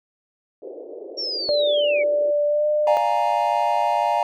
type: band-pass noise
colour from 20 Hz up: white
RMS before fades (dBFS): -36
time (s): 0.62-2.31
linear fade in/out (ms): 2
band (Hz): 340 to 560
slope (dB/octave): 48
type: linear sweep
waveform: sine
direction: down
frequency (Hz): 5588 to 2168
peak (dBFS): -24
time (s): 1.17-2.04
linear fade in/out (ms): 20
type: tone with pitch glide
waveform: sine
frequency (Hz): 587.3 to 601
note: D5 to D5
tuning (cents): 0 to +40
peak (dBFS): -17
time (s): 1.49-2.97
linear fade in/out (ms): 0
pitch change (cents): +40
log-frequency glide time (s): 2.46-2.67
type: chord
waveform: triangle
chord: Bb dominant seventh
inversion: first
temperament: equal with one note detuned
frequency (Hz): 592.4 / 698.5 / 830.6 / 932.3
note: D5 / F5 / Ab5 / Bb5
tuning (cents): +15 / 0 / 0 / 0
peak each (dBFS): -24 / -21 / -21 / -21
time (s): 2.87-4.23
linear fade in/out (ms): 2
effects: none